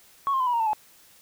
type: tone with pitch steps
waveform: sine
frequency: 1108.7 / 1061.7 / 1016.7 / 973.6 / 932.3 / 892.8 / 854.9 Hz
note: C#6 / C6 / B5 / B5 / A#5 / A5 / G#5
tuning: 0 / +25 / +50 / -25 / 0 / +25 / +50 cents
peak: -20 dBFS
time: 0.27-0.732 s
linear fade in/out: 0 ms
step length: 66 ms
effects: tanh soft clip ceiling -17 dBFS + white hiss -55 dBFS RMS until 1.21 s